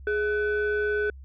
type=tone pair together; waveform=sine; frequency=418.1 / 1502 Hz; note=G#4 / F#6; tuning=+12 / +26 cents; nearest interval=octave + minor seventh; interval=2214 cents; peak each=-23 / -26 dBFS; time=0.07-1.1 s; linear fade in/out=2 ms; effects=tanh soft clip ceiling -19 dBFS + added 67 Hz sine -41 dBFS peak until 1.24 s